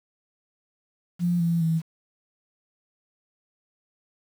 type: tone with pitch steps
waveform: sine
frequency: 174.61 / 168.56 / 162.73 Hz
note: F3 / E3 / E3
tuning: 0 / +39 / -22 cents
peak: -20 dBFS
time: 1.19-1.82 s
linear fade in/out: 50 ms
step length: 210 ms
effects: 8-bit